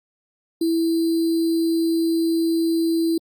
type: tone with sample-and-hold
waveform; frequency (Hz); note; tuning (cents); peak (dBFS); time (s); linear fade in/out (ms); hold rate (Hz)
sine; 329.6; E4; 0; -17; 0.61-3.18; 5; 4410
effects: Opus 48 kbps